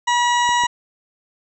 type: harmonic tone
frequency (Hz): 965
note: B5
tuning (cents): -40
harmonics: 1 / 2 / 3 / 4 / 6 / 7 / 8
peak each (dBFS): -16 / -22 / -26 / -28 / -32 / -33 / -34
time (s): 0.07-0.67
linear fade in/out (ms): 10
type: clicks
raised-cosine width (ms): 2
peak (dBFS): -22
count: 2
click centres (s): 0.491 / 0.637
effects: none